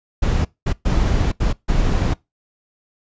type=noise bursts at uneven times; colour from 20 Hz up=brown; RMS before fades=-17 dBFS; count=5; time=0.22-0.45 / 0.66-0.73 / 0.85-1.32 / 1.4-1.53 / 1.68-2.14 s; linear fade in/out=10 ms; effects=noise-tail reverb RT60 0.2 s tail -22 dB re dry + resampled to 16000 Hz